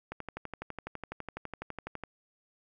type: click train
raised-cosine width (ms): 0.5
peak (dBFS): -23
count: 24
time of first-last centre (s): 0.12-2.037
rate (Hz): 12
effects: none